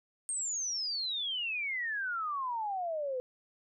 sine exponential sweep, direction down, 8650 to 493.9 Hz, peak -32 dBFS, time 0.29-3.2 s, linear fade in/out 0 ms, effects none

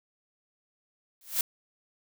blue noise with exponential growth, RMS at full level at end -22 dBFS, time 1.21-1.41 s, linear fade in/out 2 ms, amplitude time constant 43 ms, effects none

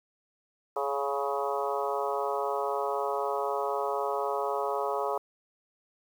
harmonic tone with a mistuned harmonic, 140 Hz, C#3, 18 cents sharp, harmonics 3 / 4 / 5 / 6 / 7 / 8 / 9, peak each -33 / -34 / -35 / -36 / -36 / -37 / -38 dBFS, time 0.76-5.18 s, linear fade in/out 5 ms, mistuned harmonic 8, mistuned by -25 cents, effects 9-bit

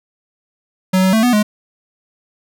square tone with pitch steps, 186.8 / 188.3 / 221.6 / 246.2 / 210.4 Hz, F#3 / F#3 / A3 / B3 / G#3, +17 / +31 / +13 / -5 / +23 cents, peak -11 dBFS, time 0.93-1.43 s, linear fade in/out 10 ms, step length 100 ms, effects none

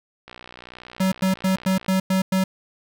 click train, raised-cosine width 0.3 ms, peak -23 dBFS, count 98, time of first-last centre 0.28-1.862 s, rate 61.3 Hz
square tone bursts, 189 Hz, F#3, 37 cents sharp, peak -18 dBFS, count 7, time 1-2.44 s, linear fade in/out 5 ms, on 120 ms, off 100 ms
effects none

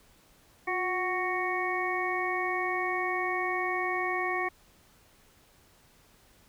harmonic tone with a mistuned harmonic, 370 Hz, F#4, in tune, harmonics 1 / 2 / 3 / 5 / 6, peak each -34 / -34 / -34 / -34 / -34 dBFS, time 0.67-4.49 s, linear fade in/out 10 ms, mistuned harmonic 1, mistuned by -56 cents, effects pink hiss -61 dBFS RMS until 6.48 s

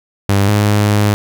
sawtooth tone pair in turn, 99.6 / 103.91 Hz, G2 / G#2, +28 / +1 cents, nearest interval minor second, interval 73 cents, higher second, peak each -6 dBFS, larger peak neither, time 0.29-0.49 / 0.49-1.14 s, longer second, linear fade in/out 0 ms, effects 8-bit

